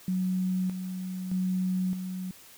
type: tone with tremolo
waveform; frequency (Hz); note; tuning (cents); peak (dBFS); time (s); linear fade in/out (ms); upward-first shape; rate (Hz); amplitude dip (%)
sine; 185; F#3; 0; -25; 0.08-2.31; 2; square; 0.81; 55
effects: white hiss -52 dBFS RMS until 2.57 s